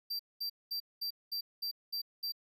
square tone bursts, 4699 Hz, D8, in tune, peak -35 dBFS, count 8, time 0.1-2.322 s, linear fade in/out 10 ms, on 94 ms, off 210 ms, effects none

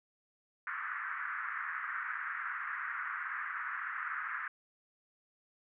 pink band-pass noise, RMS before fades -39 dBFS, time 0.67-4.48 s, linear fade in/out 2 ms, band 1200 to 1900 Hz, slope 48 dB/octave, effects none

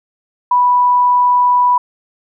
sine tone, 985 Hz, B5, 5 cents flat, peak -8 dBFS, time 0.51-1.78 s, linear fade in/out 5 ms, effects none

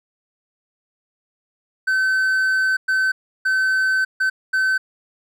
triangle tone bursts at uneven times, 1531 Hz, G6, 41 cents flat, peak -14 dBFS, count 5, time 1.87-2.77 / 2.88-3.12 / 3.45-4.05 / 4.2-4.3 / 4.53-4.78 s, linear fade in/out 10 ms, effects none

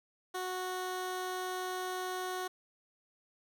15% pulse tone, 368.3 Hz, F#4, 8 cents flat, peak -29 dBFS, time 0.34-2.48 s, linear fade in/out 10 ms, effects none

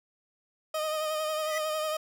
30% pulse tone with vibrato, 620 Hz, D#5, 6 cents flat, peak -26 dBFS, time 0.74-1.97 s, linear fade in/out 5 ms, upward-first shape sine, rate 11 Hz, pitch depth 29 cents each way
square tone with exponential growth, 1968 Hz, B6, 7 cents flat, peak -30 dBFS, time 1.38-1.58 s, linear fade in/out 2 ms, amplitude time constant 43 ms
effects none

